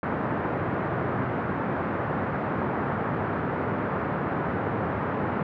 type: band-pass noise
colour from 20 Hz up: pink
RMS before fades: -28 dBFS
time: 0.03-5.43 s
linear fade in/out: 2 ms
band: 100 to 1600 Hz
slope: 24 dB/octave
effects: none